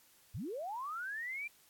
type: linear sweep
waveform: sine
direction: up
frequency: 69.3 to 2400 Hz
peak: -38 dBFS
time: 0.34-1.48 s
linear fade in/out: 10 ms
effects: white hiss -65 dBFS RMS until 1.69 s + AAC 64 kbps